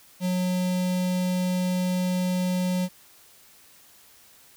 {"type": "tone with notch filter", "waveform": "square", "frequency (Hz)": 182, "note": "F#3", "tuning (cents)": -28, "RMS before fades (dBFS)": -25, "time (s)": [0.2, 2.89], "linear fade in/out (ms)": 50, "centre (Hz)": 1400, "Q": 1.1, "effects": ["white hiss -54 dBFS RMS until 4.56 s"]}